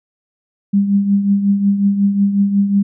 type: tone with tremolo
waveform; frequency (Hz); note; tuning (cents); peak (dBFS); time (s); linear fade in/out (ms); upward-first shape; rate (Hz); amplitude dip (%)
sine; 200; G3; +35; -8; 0.73-2.83; 10; triangle; 5.5; 65
effects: none